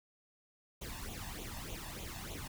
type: noise with flanger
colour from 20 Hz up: pink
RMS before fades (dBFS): -44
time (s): 0.81-2.48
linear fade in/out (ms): 10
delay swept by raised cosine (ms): 0.29 to 1.14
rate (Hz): 3.3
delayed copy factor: +0.75
effects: none